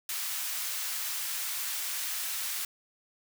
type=high-pass noise; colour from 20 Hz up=white; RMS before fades=-34 dBFS; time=0.09-2.65 s; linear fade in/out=2 ms; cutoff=1200 Hz; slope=12 dB/octave; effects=none